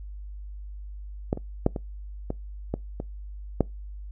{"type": "clicks", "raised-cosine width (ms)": 2, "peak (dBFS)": [-10, -21, -6, -17, -15, -13, -18, -6], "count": 8, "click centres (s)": [1.329, 1.374, 1.664, 1.762, 2.304, 2.74, 3.001, 3.607], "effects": ["noise-tail reverb RT60 0.2 s tail -24 dB re dry", "added 50 Hz sine -36 dBFS peak until 4.11 s"]}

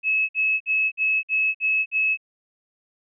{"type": "tone bursts", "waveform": "sine", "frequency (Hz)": 2584, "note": "E7", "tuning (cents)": -35, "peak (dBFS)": -18, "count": 7, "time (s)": [0.03, 2.174], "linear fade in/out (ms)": 50, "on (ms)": 260, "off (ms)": 54, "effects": []}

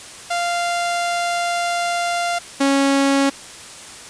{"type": "tone pair in turn", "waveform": "sawtooth", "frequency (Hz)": [695, 275.8], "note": ["F5", "C#4"], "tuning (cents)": [-9, -9], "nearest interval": "octave + major third", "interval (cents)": 1600, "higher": "first", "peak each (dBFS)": [-15, -10], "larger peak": "second", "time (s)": [[0.3, 2.39], [2.6, 3.3]], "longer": "first", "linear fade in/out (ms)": 10, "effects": ["white hiss -37 dBFS RMS until 4.09 s", "resampled to 22050 Hz"]}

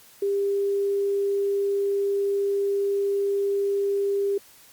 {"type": "tone", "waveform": "sine", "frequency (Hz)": 399.3, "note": "G4", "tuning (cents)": 32, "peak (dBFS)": -21, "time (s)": [0.22, 4.38], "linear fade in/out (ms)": 5, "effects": ["white hiss -52 dBFS RMS until 4.72 s", "Opus 48 kbps"]}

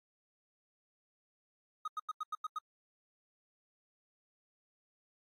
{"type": "tone bursts", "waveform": "triangle", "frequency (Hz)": 1254, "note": "D#6", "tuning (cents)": 13, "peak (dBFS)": -33, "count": 7, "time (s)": [1.85, 2.587], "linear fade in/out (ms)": 5, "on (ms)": 29, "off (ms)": 89, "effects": ["AAC 48 kbps"]}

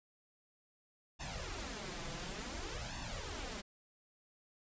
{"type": "noise with flanger", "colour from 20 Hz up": "pink", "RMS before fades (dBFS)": -43, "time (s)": [1.19, 3.62], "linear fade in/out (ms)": 20, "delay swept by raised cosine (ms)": [1.1, 6], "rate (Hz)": 0.56, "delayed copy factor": 0.8, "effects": ["resampled to 16000 Hz"]}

